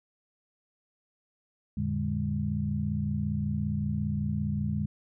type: tone cluster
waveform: sine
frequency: 87.2 / 112.5 / 147.3 / 204.7 Hz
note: F2 / A2 / D3 / G#3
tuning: -2 / +39 / +6 / -25 cents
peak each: -33 / -36 / -32 / -31 dBFS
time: 1.77-4.86 s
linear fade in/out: 5 ms
effects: none